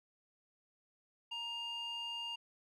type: tone with band-pass filter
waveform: square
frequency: 938 Hz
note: A#5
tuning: 11 cents sharp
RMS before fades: -42 dBFS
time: 1.31-2.36 s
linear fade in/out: 10 ms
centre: 2500 Hz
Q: 5
effects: none